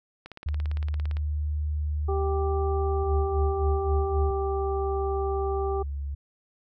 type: click train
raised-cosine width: 0.3 ms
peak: -25 dBFS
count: 17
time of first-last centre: 0.26-1.169 s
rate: 17.6 Hz
type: tone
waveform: sine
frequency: 74.9 Hz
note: D2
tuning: 35 cents sharp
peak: -25 dBFS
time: 0.46-4.31 s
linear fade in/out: 5 ms
type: harmonic tone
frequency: 392 Hz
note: G4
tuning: in tune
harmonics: 1 / 2 / 3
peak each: -27 / -33 / -37 dBFS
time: 2.08-5.83 s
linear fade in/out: 10 ms
type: tone with pitch glide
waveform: sine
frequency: 71.1 to 70.16 Hz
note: C#2 to C#2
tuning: +45 to +21 cents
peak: -29 dBFS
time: 3.03-6.15 s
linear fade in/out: 10 ms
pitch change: -24 cents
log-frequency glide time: 4.26-6 s
effects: none